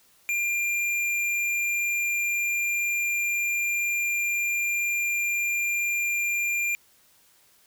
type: tone with hard clipping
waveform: sine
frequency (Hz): 2393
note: D7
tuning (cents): +32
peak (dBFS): -25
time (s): 0.29-6.75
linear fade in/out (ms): 0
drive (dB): 13
effects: white hiss -60 dBFS RMS until 7.66 s